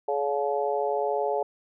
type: harmonic tone with a mistuned harmonic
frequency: 141.4 Hz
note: C#3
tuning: 35 cents sharp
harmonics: 3 / 4 / 5 / 6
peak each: -28 / -29 / -30 / -31 dBFS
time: 0.08-1.43 s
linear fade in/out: 5 ms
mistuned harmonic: 6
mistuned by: +22 cents
effects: none